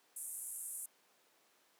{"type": "band-pass noise", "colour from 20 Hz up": "pink", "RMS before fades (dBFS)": -45, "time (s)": [0.16, 0.86], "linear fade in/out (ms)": 5, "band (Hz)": [8300, 12000], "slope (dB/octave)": 48, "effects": ["pink hiss -70 dBFS RMS until 1.79 s", "high-pass 400 Hz 12 dB/octave"]}